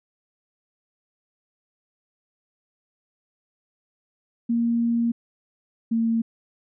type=tone pair in turn; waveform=sine; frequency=233.7 / 228 Hz; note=A#3 / A#3; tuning=+5 / -38 cents; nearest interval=unison; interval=43 cents; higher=first; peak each=-19 dBFS; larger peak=neither; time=4.49-5.12 / 5.91-6.22 s; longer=first; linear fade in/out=10 ms; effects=none